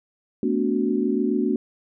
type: chord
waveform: sine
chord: B minor seventh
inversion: third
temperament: equal with one note detuned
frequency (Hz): 220 / 246.9 / 288.6 / 370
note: A3 / B3 / D4 / F#4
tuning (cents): 0 / 0 / -30 / 0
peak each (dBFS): -25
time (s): 0.43-1.56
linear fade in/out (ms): 2
effects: none